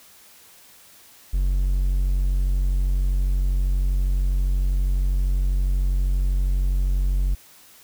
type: tone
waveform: triangle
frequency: 46.25 Hz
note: F#1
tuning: in tune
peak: -16 dBFS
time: 1.33-7.35 s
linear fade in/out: 10 ms
effects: white hiss -50 dBFS RMS until 7.83 s